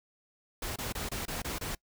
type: noise bursts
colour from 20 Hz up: pink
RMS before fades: -36 dBFS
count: 7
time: 0.62-1.75 s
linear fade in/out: 5 ms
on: 140 ms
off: 25 ms
effects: noise-tail reverb RT60 0.1 s tail -24 dB re dry